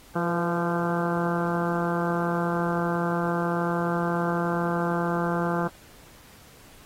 harmonic tone with a mistuned harmonic, 172.1 Hz, F3, 25 cents flat, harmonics 1 / 2 / 3 / 4 / 5 / 6 / 7 / 8 / 9, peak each -27 / -30 / -32 / -33 / -34 / -35 / -35 / -36 / -37 dBFS, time 0.15-5.68 s, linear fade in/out 10 ms, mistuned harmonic 3, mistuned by -34 cents, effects pink hiss -52 dBFS RMS until 6.85 s + AAC 48 kbps

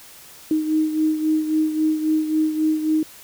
sine beating tone pair, 311.1 / 314.8 Hz, D#4 / D#4, 0 / +20 cents, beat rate 3.7 Hz, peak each -18 / -25 dBFS, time 0.51-3.03 s, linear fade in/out 2 ms, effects white hiss -44 dBFS RMS until 3.23 s

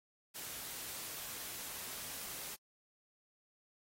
white noise, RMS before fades -45 dBFS, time 0.34-2.56 s, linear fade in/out 20 ms, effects AAC 48 kbps

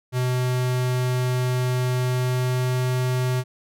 square tone with pitch glide, 126.1 to 126.9 Hz, B2 to B2, +36 to +47 cents, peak -21 dBFS, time 0.12-3.44 s, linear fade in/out 50 ms, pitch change +11 cents, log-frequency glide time 2.02-2.87 s, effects none

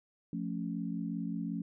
sine chord, F augmented, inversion none, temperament equal, 174.61 / 220 / 277.2 Hz, F3 / A3 / C#4, 0 / 0 / 0 cents, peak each -37 / -38 / -39 dBFS, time 0.33-1.62 s, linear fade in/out 2 ms, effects none

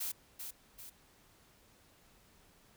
blue noise with echo, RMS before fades -38 dBFS, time 0-0.12 s, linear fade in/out 10 ms, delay 390 ms, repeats 2, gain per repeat -6 dB, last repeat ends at 0.9 s, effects pink hiss -65 dBFS RMS until 2.76 s

